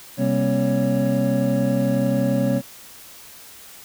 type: tone cluster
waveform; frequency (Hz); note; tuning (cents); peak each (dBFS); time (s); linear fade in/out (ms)
triangle; 130.7 / 196.7 / 237.8 / 269 / 556; C3 / G3 / A#3 / C4 / C#5; -1 / +6 / +35 / +48 / +5; -22; 0.17-2.62; 50
effects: white hiss -43 dBFS RMS until 3.84 s